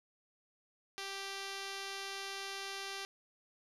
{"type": "tone with low-pass filter", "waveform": "5% pulse", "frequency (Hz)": 392, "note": "G4", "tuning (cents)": 0, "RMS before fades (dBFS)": -43, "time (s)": [0.98, 3.05], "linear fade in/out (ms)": 0, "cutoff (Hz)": 7800, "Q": 1.7, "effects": ["11-bit"]}